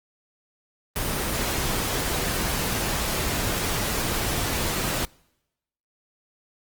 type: noise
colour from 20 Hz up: pink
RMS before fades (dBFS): -26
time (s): 0.96-5.05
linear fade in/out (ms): 0
effects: noise-tail reverb RT60 0.9 s tail -26 dB re dry + Opus 24 kbps